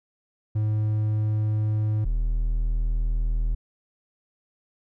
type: tone pair in turn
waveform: triangle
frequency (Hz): 107.2 / 40.04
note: A2 / E1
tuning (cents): -45 / -50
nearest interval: octave + perfect fourth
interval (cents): 1705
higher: first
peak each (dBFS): -19 / -19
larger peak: neither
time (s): 0.55-2.05 / 2.05-3.55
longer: neither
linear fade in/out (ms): 10
effects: none